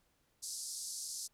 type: band-pass noise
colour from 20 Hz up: pink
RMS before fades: -43 dBFS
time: 0.42-1.28 s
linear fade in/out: 20 ms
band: 4600 to 11000 Hz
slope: 48 dB/octave
effects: pink hiss -75 dBFS RMS until 1.33 s